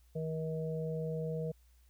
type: harmonic tone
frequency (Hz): 159.1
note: D#3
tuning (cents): +39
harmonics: 1 / 3 / 4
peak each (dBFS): -36 / -38 / -45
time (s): 0.15-1.52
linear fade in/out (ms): 10
effects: added 60 Hz sine -61 dBFS peak until 1.89 s + white hiss -73 dBFS RMS until 1.89 s